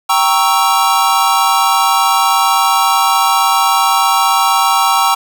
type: chord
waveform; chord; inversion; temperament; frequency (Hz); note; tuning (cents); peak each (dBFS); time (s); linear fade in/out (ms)
square; G diminished seventh; none; equal; 784 / 932.3 / 1108.7 / 1318.5; G5 / Bb5 / Db6 / Fb6; 0 / 0 / 0 / 0; -16; 0.09-5.15; 10
effects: none